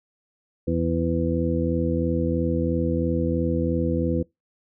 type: harmonic tone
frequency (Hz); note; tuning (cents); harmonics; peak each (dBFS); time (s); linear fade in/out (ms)
83; E2; +12; 1 / 2 / 3 / 4 / 6; -27 / -27 / -27 / -27 / -27; 0.67-4.23; 10
effects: noise-tail reverb RT60 0.2 s tail -24 dB re dry

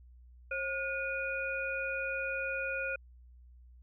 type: tone cluster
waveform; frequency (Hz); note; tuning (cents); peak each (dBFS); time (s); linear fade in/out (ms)
sine; 537 / 1437 / 2460; C5 / F6 / D#7; +45 / +49 / -20; -38 / -36 / -37; 0.51-2.96; 5
effects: added 61 Hz sine -53 dBFS peak until 3.82 s

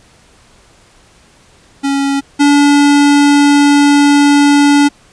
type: tone pair in turn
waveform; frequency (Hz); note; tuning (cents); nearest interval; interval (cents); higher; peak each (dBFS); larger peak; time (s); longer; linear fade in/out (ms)
square; 277.2 / 287.2; C#4 / D4; 0 / -39; minor second; 61; second; -12 / -6; second; 1.83-2.21 / 2.39-4.89; second; 20
effects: pink hiss -46 dBFS RMS until 5.12 s + resampled to 22050 Hz

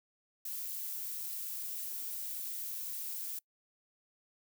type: noise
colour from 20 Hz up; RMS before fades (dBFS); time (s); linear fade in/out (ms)
violet; -40; 0.45-3.39; 5
effects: noise-tail reverb RT60 0.1 s tail -25 dB re dry

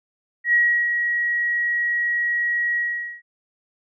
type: tone with ADSR envelope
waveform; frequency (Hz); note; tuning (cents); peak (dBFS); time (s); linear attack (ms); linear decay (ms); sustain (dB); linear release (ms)
sine; 1906; A#6; +38; -13; 0.44-3.22; 92; 340; -6; 450
effects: none

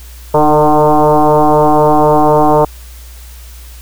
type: tone with frequency modulation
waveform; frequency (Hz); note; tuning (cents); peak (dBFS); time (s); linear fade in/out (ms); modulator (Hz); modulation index
sine; 153; D#3; -29; -5; 0.34-2.65; 5; 151; 5.8
effects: added 60 Hz sine -30 dBFS peak until 3.81 s + white hiss -39 dBFS RMS until 3.81 s

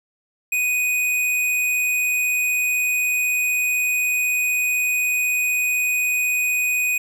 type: tone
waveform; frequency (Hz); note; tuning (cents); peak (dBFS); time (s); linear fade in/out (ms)
square; 2489; D#7; 0; -19; 0.52-6.98; 5
effects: none

